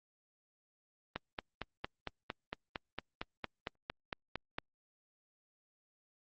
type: click train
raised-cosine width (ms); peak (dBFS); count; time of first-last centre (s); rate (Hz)
0.3; -20; 16; 1.16-4.585; 4.38
effects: low-pass 4000 Hz 12 dB/octave + Opus 24 kbps